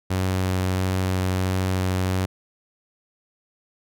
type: tone with vibrato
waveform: sawtooth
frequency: 93.2 Hz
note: F#2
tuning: 13 cents sharp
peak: -17 dBFS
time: 0.1-2.26 s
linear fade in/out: 10 ms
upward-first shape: sine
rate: 1.5 Hz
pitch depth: 8 cents each way
effects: none